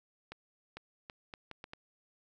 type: accelerating click train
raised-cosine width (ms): 0.3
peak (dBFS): -28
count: 7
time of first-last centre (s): 0.32-1.734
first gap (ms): 450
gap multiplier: 0.73
effects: none